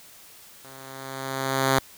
5% pulse tone with level ramp, 133.9 Hz, C3, 40 cents sharp, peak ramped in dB -34 to -6 dBFS, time 0.64-1.79 s, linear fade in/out 2 ms, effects white hiss -49 dBFS RMS until 1.97 s

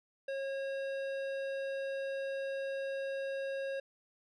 triangle tone with hard clipping, 544 Hz, C#5, 33 cents flat, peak -37 dBFS, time 0.28-3.8 s, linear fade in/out 5 ms, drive 16 dB, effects resampled to 22050 Hz

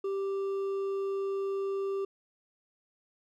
triangle tone with hard clipping, 391.9 Hz, G4, in tune, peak -31 dBFS, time 0.04-2.05 s, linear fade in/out 5 ms, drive 8 dB, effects none

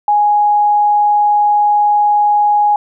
sine tone, 830.6 Hz, G#5, in tune, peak -8 dBFS, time 0.08-2.76 s, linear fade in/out 2 ms, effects none

